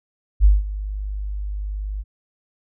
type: tone with ADSR envelope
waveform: sine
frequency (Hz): 50.5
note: G#1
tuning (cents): -48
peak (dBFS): -7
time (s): 0.4-2.04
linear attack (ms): 46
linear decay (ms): 180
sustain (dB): -17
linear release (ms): 38
effects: none